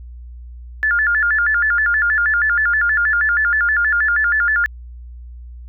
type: tone with vibrato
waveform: sine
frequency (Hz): 1568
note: G6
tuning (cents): 0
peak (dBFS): -13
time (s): 0.83-4.66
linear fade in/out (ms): 0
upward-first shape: square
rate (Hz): 6.3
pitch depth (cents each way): 180
effects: added 60 Hz sine -32 dBFS peak until 5.68 s